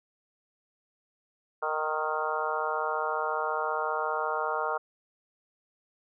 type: harmonic tone with a mistuned harmonic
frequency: 154.8 Hz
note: D#3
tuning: 9 cents flat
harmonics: 3 / 4 / 5 / 6 / 7 / 8 / 9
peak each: -35 / -35 / -35 / -35 / -35 / -35 / -35 dBFS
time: 1.62-4.78 s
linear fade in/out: 10 ms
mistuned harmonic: 8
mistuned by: +20 cents
effects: none